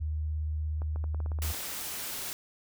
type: tone with vibrato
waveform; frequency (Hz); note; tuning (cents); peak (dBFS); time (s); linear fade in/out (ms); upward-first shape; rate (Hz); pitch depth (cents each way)
sine; 76.9; D#2; -20; -29; 0-1.53; 20; sine; 17; 15
type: clicks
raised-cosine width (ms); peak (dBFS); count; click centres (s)
1; -30; 11; 0.819 / 0.96 / 1.041 / 1.146 / 1.203 / 1.261 / 1.318 / 1.388 / 1.448 / 1.503 / 1.546
type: noise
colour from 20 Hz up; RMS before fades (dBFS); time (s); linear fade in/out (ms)
white; -37; 1.42-2.33; 0
effects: none